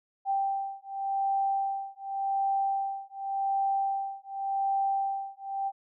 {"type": "beating tone pair", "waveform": "sine", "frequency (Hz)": [784, 784.88], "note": ["G5", "G5"], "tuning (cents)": [0, 2], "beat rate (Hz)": 0.88, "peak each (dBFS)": [-30, -30], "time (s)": [0.25, 5.72], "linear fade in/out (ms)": 50, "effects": []}